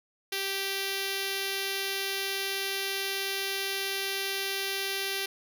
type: tone with notch filter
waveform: 5% pulse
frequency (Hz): 390.8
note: G4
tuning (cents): -5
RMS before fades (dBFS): -32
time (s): 0.32-5.26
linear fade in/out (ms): 5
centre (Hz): 1000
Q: 0.92
effects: none